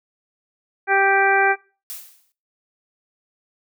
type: harmonic tone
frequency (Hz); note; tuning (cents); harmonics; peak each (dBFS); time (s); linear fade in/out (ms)
392; G4; 0; 1 / 2 / 3 / 4 / 5 / 6; -22 / -18 / -28 / -18 / -25 / -26; 0.87-1.56; 50
type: noise with exponential decay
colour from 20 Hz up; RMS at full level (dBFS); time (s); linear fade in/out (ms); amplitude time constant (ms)
blue; -30; 1.9-2.32; 0; 91
effects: noise-tail reverb RT60 0.3 s tail -17 dB re dry